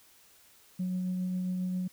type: tone with tremolo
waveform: sine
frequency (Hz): 183.2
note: F#3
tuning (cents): -17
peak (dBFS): -27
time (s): 0.79-1.88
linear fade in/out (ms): 10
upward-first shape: triangle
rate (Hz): 7.4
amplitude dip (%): 25
effects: tanh soft clip ceiling -26 dBFS + white hiss -60 dBFS RMS until 1.92 s